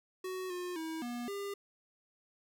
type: tone with pitch steps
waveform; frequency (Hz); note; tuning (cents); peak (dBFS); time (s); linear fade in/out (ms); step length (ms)
square; 372 / 357.9 / 321.6 / 240.9 / 400.9; F#4 / F4 / E4 / B3 / G4; +9 / +42 / -43 / -43 / +39; -38; 0.24-1.54; 5; 260
effects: none